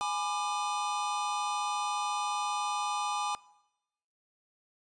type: chord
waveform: square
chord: G# diminished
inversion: none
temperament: just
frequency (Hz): 830.6 / 996.7 / 1196.1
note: G#5 / B5 / D6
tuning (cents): 0 / +16 / +31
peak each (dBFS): -34 / -38 / -35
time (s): 0.01-3.35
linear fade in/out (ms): 0
effects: noise-tail reverb RT60 0.9 s tail -21 dB re dry + resampled to 22050 Hz